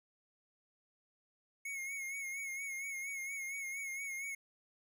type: tone with vibrato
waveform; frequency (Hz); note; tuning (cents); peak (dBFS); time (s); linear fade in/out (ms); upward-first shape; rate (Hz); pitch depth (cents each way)
square; 2184; C#7; -26; -40; 1.65-4.35; 5; sine; 4.3; 50
effects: none

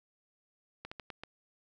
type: slowing click train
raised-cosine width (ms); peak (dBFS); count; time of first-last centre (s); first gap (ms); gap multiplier
0.3; -26; 5; 0.85-1.236; 65; 1.27
effects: none

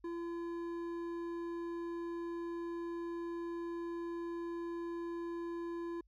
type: tone with hard clipping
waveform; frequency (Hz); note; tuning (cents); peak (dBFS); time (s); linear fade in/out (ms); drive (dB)
triangle; 340; F4; -46; -40; 0.04-6.01; 5; 12
effects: added 50 Hz sine -65 dBFS peak until 6.07 s

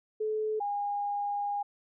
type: tone pair in turn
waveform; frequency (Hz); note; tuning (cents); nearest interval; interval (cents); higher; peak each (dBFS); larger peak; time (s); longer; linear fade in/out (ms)
sine; 431.7 / 814.9; A4 / G#5; -33 / -33; major seventh; 1100; second; -28 / -29; first; 0.2-0.6 / 0.6-1.63; second; 10
effects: none

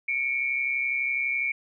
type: tone pair together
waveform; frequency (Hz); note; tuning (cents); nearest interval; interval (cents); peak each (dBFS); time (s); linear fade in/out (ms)
sine; 2217 / 2349; C#7 / D7; 0 / 0; minor second; 100; -27 / -27; 0.08-1.52; 5
effects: none

